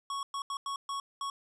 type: tone bursts at uneven times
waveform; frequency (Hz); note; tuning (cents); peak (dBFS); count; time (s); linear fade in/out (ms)
square; 1108.7; C#6; 0; -34; 6; 0.1-0.23 / 0.34-0.42 / 0.5-0.57 / 0.66-0.76 / 0.89-1 / 1.21-1.3; 2
effects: resampled to 22050 Hz